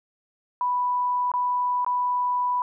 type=tone with dropouts; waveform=sine; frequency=987.8 Hz; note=B5; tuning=in tune; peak=-21 dBFS; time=0.61-2.62 s; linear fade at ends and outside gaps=1 ms; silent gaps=1.317-1.338 / 1.847-1.864 s; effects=none